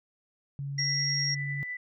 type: tone with pitch glide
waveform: sine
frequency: 140 to 141.06 Hz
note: C#3 to C#3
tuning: +18 to +31 cents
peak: -32 dBFS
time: 0.59-1.63 s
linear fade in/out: 0 ms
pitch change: +13 cents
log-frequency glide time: 0.87-0.97 s
type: tone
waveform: sine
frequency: 5588 Hz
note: F8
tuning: in tune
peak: -27 dBFS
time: 0.78-1.35 s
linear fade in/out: 10 ms
type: tone with tremolo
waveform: sine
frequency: 1986 Hz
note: B6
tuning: 9 cents sharp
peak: -32 dBFS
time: 0.78-1.77 s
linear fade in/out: 5 ms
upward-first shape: sine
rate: 9.9 Hz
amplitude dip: 30%
effects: none